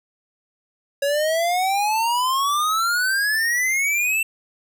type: exponential sweep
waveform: square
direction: up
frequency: 554 to 2697 Hz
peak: -19 dBFS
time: 1.02-4.23 s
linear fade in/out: 5 ms
effects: none